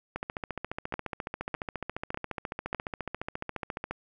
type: two click trains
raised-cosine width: 0.5 ms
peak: -18 / -16 dBFS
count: 55 / 4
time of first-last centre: 0.16-3.91 / 0.94-2.747 s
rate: 14.4 / 1.66 Hz
effects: none